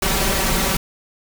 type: noise with comb filter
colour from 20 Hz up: pink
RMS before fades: -19 dBFS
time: 0.02-0.77 s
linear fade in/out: 5 ms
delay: 5.2 ms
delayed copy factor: +0.8
effects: none